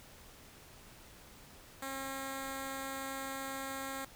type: tone with notch filter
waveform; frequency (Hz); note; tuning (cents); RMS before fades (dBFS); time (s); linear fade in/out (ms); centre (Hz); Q
5% pulse; 269.6; C#4; -48; -41; 1.82-4.05; 5; 2800; 1.4
effects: pink hiss -56 dBFS RMS until 4.15 s

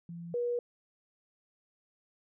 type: tone pair in turn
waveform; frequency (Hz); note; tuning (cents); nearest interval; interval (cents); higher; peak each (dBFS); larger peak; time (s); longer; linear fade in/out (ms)
sine; 170 / 481.9; F3 / B4; -46 / -43; octave + tritone; 1803; second; -40 / -29; second; 0.09-0.34 / 0.34-0.59; neither; 2
effects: none

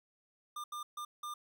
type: tone bursts at uneven times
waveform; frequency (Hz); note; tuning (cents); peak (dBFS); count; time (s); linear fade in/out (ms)
square; 1200; D6; +37; -40; 4; 0.56-0.64 / 0.72-0.83 / 0.97-1.05 / 1.23-1.34; 5
effects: none

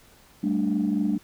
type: chord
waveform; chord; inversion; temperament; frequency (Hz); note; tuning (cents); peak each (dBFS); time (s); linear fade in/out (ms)
sine; G suspended second; none; equal; 196 / 220 / 293.7; G3 / A3 / D4; 0 / 0 / 0; -25; 0.43-1.18; 10
effects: tanh soft clip ceiling -15 dBFS + pink hiss -55 dBFS RMS until 1.23 s

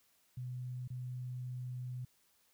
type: tone with dropouts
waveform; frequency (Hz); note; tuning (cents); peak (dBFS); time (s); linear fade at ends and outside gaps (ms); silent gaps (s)
sine; 125.5; B2; +28; -39; 0.37-2.05; 5; 0.877-0.902
effects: white hiss -72 dBFS RMS until 2.53 s

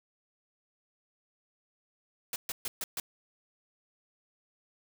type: noise bursts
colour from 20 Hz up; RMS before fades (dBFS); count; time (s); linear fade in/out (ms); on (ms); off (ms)
white; -35; 5; 2.33-3; 2; 30; 130
effects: none

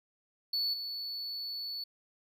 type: tone with level steps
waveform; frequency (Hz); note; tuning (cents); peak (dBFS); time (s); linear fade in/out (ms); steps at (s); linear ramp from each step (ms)
triangle; 4443; C#8; +3; -28 / -35; 0.53-1.84; 5; 0.73; 10
effects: none

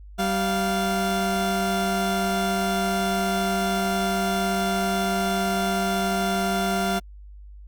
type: tone pair together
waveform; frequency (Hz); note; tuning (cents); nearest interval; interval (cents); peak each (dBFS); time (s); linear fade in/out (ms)
30% pulse; 193.2 / 694.9; G3 / F5; -25 / -9; octave + minor seventh; 2216; -22; 0.18-7; 20
effects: added 50 Hz sine -40 dBFS peak until 7.67 s + Opus 48 kbps

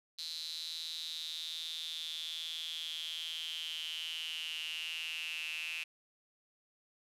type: tone with high-pass filter sweep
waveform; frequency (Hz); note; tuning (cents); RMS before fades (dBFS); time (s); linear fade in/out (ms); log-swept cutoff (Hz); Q
square; 80.6; E2; -38; -41; 0.18-5.84; 10; 4100 to 2600; 10
effects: resampled to 32000 Hz

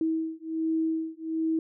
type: beating tone pair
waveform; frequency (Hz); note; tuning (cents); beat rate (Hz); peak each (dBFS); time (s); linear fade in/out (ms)
sine; 321.2 / 322.5; E4 / E4; -45 / -38; 1.3; -29; 0.01-1.59; 2
effects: none

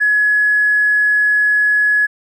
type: tone with tanh clipping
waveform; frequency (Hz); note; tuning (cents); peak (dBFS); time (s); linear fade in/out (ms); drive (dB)
triangle; 1690; G#6; +30; -10; 0-2.07; 20; 2
effects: none

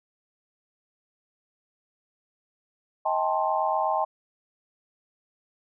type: chord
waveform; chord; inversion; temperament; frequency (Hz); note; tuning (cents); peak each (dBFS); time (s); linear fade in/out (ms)
sine; A half-diminished seventh; second; just; 633.6 / 792 / 880 / 1056; Eb5 / G5 / A5 / C6; +31 / +18 / 0 / +16; -28 / -27 / -28 / -29; 3.05-4.05; 10
effects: none

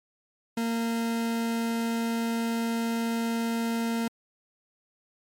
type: tone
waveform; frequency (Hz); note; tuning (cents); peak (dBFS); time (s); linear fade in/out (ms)
40% pulse; 230.1; A#3; -22; -25; 0.57-4.08; 5
effects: MP3 64 kbps

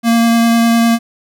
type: tone with vibrato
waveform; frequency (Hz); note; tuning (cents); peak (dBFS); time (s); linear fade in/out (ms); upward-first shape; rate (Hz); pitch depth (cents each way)
square; 231.4; A#3; -13; -9; 0.03-0.99; 50; sine; 9.9; 10
effects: none

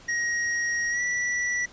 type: tone with pitch glide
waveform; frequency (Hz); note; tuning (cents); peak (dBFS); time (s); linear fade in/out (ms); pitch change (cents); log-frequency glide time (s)
square; 1887 to 1954.7; A#6 to B6; +21 to -18; -25; 0.08-1.66; 10; +61; 0.9-1.01
effects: pink hiss -50 dBFS RMS until 1.72 s + resampled to 16000 Hz

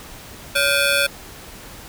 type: ring-modulated tone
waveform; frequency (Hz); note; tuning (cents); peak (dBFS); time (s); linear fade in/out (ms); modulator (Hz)
15% pulse; 987.8; B5; 0; -6; 0.55-1.07; 10; 424
effects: pink hiss -39 dBFS RMS until 1.88 s

